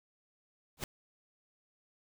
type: noise with exponential growth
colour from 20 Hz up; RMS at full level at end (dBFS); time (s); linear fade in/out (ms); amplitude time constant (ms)
pink; -32; 0.77-0.84; 2; 15
effects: none